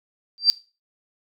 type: tone with exponential growth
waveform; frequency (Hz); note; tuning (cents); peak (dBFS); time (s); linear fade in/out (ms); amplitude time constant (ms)
sine; 4699; D8; 0; -7; 0.38-0.5; 0; 25
effects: noise-tail reverb RT60 0.3 s tail -19 dB re dry